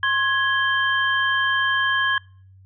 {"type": "tone cluster", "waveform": "sine", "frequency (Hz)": [1068, 1665, 3135], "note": ["C6", "G#6", "G7"], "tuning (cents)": [35, 4, -1], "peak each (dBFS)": [-24, -19, -27], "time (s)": [0.03, 2.18], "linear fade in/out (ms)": 2, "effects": ["noise-tail reverb RT60 0.5 s tail -26 dB re dry", "added 95 Hz sine -46 dBFS peak until 2.65 s"]}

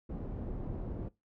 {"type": "low-pass noise", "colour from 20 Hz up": "pink", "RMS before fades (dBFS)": -39, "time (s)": [0.09, 1.09], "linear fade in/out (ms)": 10, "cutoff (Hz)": 400, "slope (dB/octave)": 12, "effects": ["noise-tail reverb RT60 0.2 s tail -20 dB re dry"]}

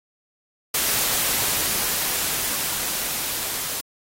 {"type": "noise with level ramp", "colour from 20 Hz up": "white", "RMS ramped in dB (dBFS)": [-21, -28], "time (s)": [0.74, 3.81], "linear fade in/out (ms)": 5, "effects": ["AAC 48 kbps"]}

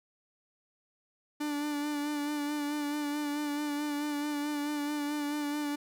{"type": "tone with vibrato", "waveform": "45% pulse", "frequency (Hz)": 293.7, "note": "D4", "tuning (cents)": 0, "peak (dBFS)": -31, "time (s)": [1.4, 5.76], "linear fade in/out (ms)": 10, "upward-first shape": "sine", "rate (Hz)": 4.6, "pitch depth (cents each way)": 28, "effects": []}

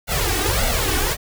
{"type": "noise with flanger", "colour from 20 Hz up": "pink", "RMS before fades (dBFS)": -20, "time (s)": [0.07, 1.17], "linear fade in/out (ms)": 50, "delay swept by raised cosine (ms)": [1.4, 2.7], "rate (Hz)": 1.7, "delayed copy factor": 0.95, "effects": []}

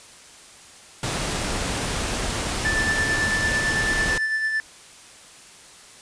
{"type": "noise", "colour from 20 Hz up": "pink", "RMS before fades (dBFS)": -26, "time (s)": [1.03, 4.18], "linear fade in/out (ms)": 2}
{"type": "tone with tremolo", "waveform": "triangle", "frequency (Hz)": 1760, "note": "A6", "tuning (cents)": 0, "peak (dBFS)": -18, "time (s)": [2.65, 4.6], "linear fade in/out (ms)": 0, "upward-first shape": "sine", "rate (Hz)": 9, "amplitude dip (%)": 40}
{"effects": ["white hiss -46 dBFS RMS until 6.01 s", "resampled to 22050 Hz"]}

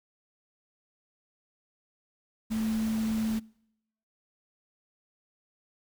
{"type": "tone in noise", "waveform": "sine", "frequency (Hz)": 220.6, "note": "A3", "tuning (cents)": 5, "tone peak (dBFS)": -27, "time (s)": [2.5, 3.4], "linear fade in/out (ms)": 20, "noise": "pink", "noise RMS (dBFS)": -42, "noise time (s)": [2.5, 3.4], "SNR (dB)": 12, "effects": ["noise-tail reverb RT60 0.8 s tail -25 dB re dry"]}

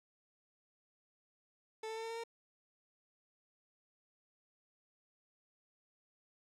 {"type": "tone with pitch steps", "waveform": "30% pulse", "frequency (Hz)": [440, 444.3, 448.7, 453.2, 457.6, 462.1], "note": ["A4", "A4", "A4", "A#4", "A#4", "A#4"], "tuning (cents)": [0, 17, 34, -49, -32, -15], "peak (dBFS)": -38, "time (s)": [1.83, 2.238], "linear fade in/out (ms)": 5, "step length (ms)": 68, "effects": ["low-pass 8000 Hz 12 dB/octave", "13-bit"]}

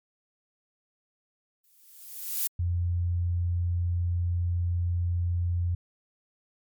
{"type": "noise with exponential growth", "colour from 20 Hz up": "violet", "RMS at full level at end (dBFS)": -25, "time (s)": [1.64, 2.47], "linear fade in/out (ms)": 0, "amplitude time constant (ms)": 180}
{"type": "tone", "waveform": "sine", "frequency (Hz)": 87.31, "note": "F2", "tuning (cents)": 0, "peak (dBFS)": -24, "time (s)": [2.59, 5.75], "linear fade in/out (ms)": 5}
{"effects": ["MP3 96 kbps"]}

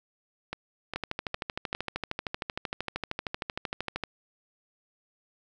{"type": "two click trains", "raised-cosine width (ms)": 0.3, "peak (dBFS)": [-15, -17], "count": [41, 4], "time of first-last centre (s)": [[0.96, 4.037], [0.53, 1.75]], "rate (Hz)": [13, 2.46], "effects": []}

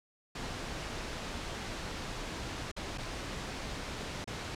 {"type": "noise with dropouts", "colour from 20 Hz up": "pink", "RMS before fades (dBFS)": -39, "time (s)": [0.35, 4.55], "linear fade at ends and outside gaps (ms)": 5, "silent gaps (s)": [[2.716, 2.764], [2.977, 2.981], [4.244, 4.274]], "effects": ["low-pass 6000 Hz 12 dB/octave"]}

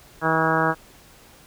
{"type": "harmonic tone with a mistuned harmonic", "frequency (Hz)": 160.7, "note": "E3", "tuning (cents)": -44, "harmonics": [1, 2, 3, 4, 5, 6, 7, 8, 9, 10], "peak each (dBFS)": [-27, -27, -27, -27, -27, -27, -27, -27, -27, -27], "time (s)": [0.21, 0.75], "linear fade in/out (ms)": 50, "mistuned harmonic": 10, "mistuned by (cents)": 28, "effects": ["pink hiss -50 dBFS RMS until 1.46 s"]}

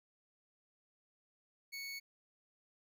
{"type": "tone", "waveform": "25% pulse", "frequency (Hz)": 2217, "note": "C#7", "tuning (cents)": 0, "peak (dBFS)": -39, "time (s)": [1.72, 2], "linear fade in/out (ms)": 20, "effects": []}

